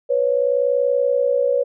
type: tone pair together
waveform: sine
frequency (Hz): 494.2 / 554.7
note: B4 / C#5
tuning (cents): +1 / +1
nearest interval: major second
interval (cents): 200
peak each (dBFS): -18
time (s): 0.09-1.64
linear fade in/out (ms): 20
effects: none